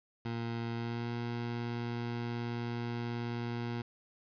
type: tone with pitch glide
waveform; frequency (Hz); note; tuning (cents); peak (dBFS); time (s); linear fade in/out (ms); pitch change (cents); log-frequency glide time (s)
20% pulse; 116.54 to 118.71; A#2 to A#2; 0 to +32; -30; 0.25-3.82; 5; +32; 0.73-1.11
effects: resampled to 11025 Hz + 10-bit